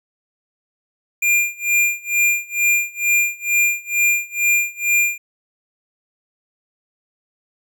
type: tone with tremolo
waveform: square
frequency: 2400 Hz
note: D7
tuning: 37 cents sharp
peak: -13 dBFS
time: 1.22-5.18 s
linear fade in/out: 5 ms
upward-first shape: sine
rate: 2.2 Hz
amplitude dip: 95%
effects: none